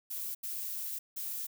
violet noise bursts at uneven times, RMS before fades -38 dBFS, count 3, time 0.1-0.35 / 0.43-0.99 / 1.16-1.47 s, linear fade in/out 10 ms, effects none

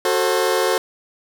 sawtooth chord, F# diminished, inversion none, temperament just, 370 / 444 / 532.8 Hz, F#4 / A4 / C5, 0 / +16 / +31 cents, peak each -17 dBFS, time 0.05-0.78 s, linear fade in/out 2 ms, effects none

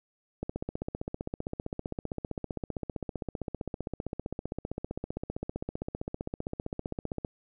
click train, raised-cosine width 2 ms, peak -20 dBFS, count 106, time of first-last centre 0.43-7.248 s, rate 15.4 Hz, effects none

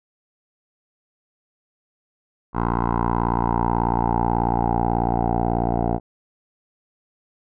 10% pulse tone with low-pass filter sweep, 58.27 Hz, A#1, in tune, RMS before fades -21 dBFS, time 2.53-6 s, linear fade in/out 50 ms, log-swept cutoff 1100 to 680 Hz, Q 5.8, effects none

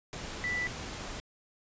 sine tone in noise, 1975.5 Hz, B6, in tune, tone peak -30 dBFS, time 0.44-0.67 s, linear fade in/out 0 ms, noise pink, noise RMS -40 dBFS, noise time 0.13-1.2 s, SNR +7 dB, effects resampled to 16000 Hz

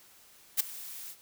blue noise with ADSR envelope, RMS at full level -23 dBFS, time 0.57-1.16 s, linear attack 29 ms, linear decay 11 ms, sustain -20 dB, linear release 62 ms, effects white hiss -58 dBFS RMS until 1.21 s

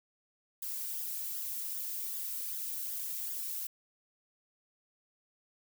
violet noise with flanger, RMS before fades -38 dBFS, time 0.62-3.67 s, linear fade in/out 5 ms, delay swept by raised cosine 0.58 to 2.18 ms, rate 2.6 Hz, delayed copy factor +0.65, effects none

